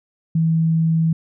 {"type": "tone", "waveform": "sine", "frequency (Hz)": 162.5, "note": "E3", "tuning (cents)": -24, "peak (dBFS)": -14, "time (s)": [0.35, 1.13], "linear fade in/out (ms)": 5, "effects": []}